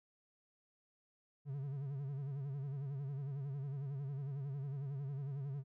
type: tone with vibrato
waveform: triangle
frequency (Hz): 138.59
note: C#3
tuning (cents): 0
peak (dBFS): -37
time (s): 1.45-5.64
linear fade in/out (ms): 50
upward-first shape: sine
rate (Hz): 11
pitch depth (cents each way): 90
effects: none